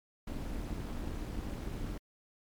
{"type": "noise with amplitude modulation", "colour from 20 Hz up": "brown", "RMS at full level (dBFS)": -35, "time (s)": [0.27, 1.98], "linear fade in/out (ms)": 5, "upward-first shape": "sine", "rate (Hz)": 260, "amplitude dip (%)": 75, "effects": ["MP3 96 kbps"]}